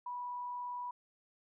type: tone with frequency modulation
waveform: sine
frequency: 980 Hz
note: B5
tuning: 14 cents flat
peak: -38 dBFS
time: 0.06-0.91 s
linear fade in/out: 5 ms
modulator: 37.6 Hz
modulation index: 0.25
effects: none